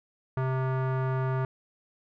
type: tone with low-pass filter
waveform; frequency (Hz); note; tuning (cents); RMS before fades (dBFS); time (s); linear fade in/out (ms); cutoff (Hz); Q
square; 130.81; C3; 0; -28; 0.37-1.45; 2; 1300; 1.8
effects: none